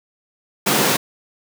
pink high-pass noise, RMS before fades -17 dBFS, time 0.66-0.97 s, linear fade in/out 10 ms, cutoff 140 Hz, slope 48 dB/octave, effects none

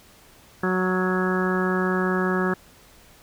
harmonic tone with a mistuned harmonic, 185 Hz, F#3, in tune, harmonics 1 / 2 / 3 / 4 / 5 / 6 / 7 / 8 / 9, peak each -24 / -25 / -34 / -35 / -35 / -33 / -31 / -35 / -29 dBFS, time 0.63-2.54 s, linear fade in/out 5 ms, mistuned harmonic 8, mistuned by -30 cents, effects pink hiss -52 dBFS RMS until 3.22 s

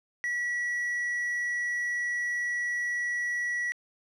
triangle tone with quantisation, 1937 Hz, B6, 34 cents flat, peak -26 dBFS, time 0.24-3.72 s, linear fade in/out 0 ms, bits 9, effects low-pass 9000 Hz 12 dB/octave

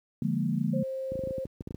sine chord, Bb dominant seventh, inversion first, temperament equal, 146.83 / 174.61 / 207.7 / 233.1 Hz, D3 / F3 / Ab3 / Bb3, 0 / 0 / 0 / 0 cents, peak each -31 dBFS, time 0.22-0.83 s, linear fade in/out 2 ms
sine tone, 529 Hz, C5, 19 cents sharp, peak -31 dBFS, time 0.73-1.45 s, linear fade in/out 10 ms
clicks, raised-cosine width 3 ms, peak -23 dBFS, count 12, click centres 1.12 / 1.155 / 1.192 / 1.237 / 1.273 / 1.308 / 1.382 / 1.454 / 1.608 / 1.674 / 1.708 / 1.745 s
effects high-pass 60 Hz 12 dB/octave + 10-bit

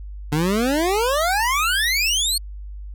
25% pulse exponential sweep, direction up, 144 to 4456 Hz, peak -14 dBFS, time 0.32-2.38 s, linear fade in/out 5 ms, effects added 50 Hz sine -31 dBFS peak until 2.94 s

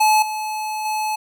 square tone with level steps, 860 Hz, A5, 40 cents flat, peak -13 / -24 / -21 dBFS, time 0-1.16 s, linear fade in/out 10 ms, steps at 0.22 / 0.85 s, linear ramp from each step 5 ms, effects none

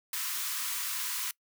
white high-pass noise, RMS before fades -34 dBFS, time 0.13-1.31 s, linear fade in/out 2 ms, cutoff 940 Hz, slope 96 dB/octave, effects noise-tail reverb RT60 0.1 s tail -23 dB re dry

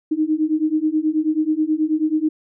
sine beating tone pair, 305.7 / 315 Hz, D#4 / D#4, -30 / +21 cents, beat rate 9.3 Hz, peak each -20 / -19 dBFS, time 0.11-2.29 s, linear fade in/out 10 ms, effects none

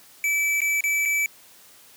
square tone with dropouts, 2308 Hz, D7, 31 cents flat, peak -21 dBFS, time 0.24-1.26 s, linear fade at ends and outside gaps 1 ms, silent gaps 0.605-0.617 / 0.807-0.839 / 1.053-1.057 s, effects white hiss -51 dBFS RMS until 1.96 s + high-pass 100 Hz 12 dB/octave

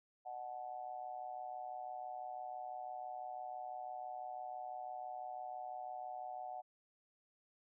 sine tone with amplitude modulation, 740 Hz, F#5, in tune, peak -39 dBFS, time 0.25-6.62 s, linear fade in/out 20 ms, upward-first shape sine, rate 126 Hz, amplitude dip 85%, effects none

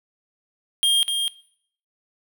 square tone with echo, 3218 Hz, G7, 45 cents sharp, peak -16 dBFS, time 0.83-1.03 s, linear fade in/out 0 ms, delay 250 ms, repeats 1, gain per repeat -5 dB, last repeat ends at 1.28 s, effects noise-tail reverb RT60 0.6 s tail -19 dB re dry

